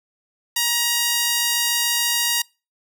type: tone with high-pass filter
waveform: sawtooth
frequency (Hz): 947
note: A#5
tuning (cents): +27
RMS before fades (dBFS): -21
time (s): 0.56-2.42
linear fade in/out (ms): 5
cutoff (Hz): 2800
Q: 0.51
effects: noise-tail reverb RT60 0.3 s tail -25 dB re dry